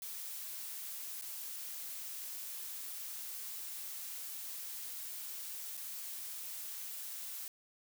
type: noise with dropouts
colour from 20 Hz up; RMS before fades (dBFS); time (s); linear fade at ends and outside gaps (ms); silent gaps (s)
blue; -44; 0.02-7.48; 1; 1.213-1.221 / 5.77-5.774
effects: none